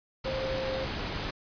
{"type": "tone in noise", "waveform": "sine", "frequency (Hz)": 528, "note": "C5", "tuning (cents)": 16, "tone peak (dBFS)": -31, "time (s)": [0.25, 0.85], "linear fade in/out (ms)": 10, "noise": "pink", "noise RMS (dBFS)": -34, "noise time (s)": [0.24, 1.31], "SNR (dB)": 0, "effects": ["resampled to 11025 Hz"]}